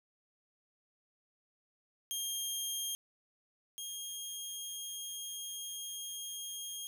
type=tone pair in turn; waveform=15% pulse; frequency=3217 / 3241 Hz; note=G7 / G#7; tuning=+44 / -43 cents; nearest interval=unison; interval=13 cents; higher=second; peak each=-28 / -33 dBFS; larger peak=first; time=2.11-2.95 / 3.78-6.87 s; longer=second; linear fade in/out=0 ms; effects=none